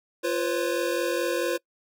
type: tone cluster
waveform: square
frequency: 347.8 / 497.5 / 542 Hz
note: F4 / B4 / C#5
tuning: -7 / +13 / -39 cents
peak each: -29 / -29 / -30 dBFS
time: 0.23-1.58 s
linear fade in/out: 20 ms
effects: noise-tail reverb RT60 0.1 s tail -24 dB re dry